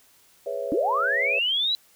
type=chord; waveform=sine; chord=C# minor seventh; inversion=second; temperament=equal; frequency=415.3 / 493.9 / 554.4 / 659.3 Hz; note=G#4 / B4 / C#5 / E5; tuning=0 / 0 / 0 / 0 cents; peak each=-36 / -32 / -30 / -35 dBFS; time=0.46-1.39 s; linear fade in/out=5 ms
type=linear sweep; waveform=sine; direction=up; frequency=256.9 to 4000 Hz; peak=-21 dBFS; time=0.72-1.75 s; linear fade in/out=0 ms
effects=white hiss -58 dBFS RMS until 1.95 s